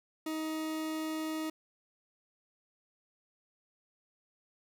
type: tone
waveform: 40% pulse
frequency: 314.8 Hz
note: D#4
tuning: 20 cents sharp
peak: -33 dBFS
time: 0.26-1.5 s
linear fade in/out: 5 ms
effects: none